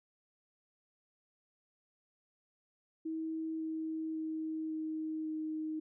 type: tone with pitch steps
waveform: sine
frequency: 320.4 / 318.4 / 316.4 / 314.4 / 312.4 Hz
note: E4 / D#4 / D#4 / D#4 / D#4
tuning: -49 / +40 / +29 / +18 / +7 cents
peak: -35 dBFS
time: 3.05-5.8 s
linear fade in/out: 10 ms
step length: 550 ms
effects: none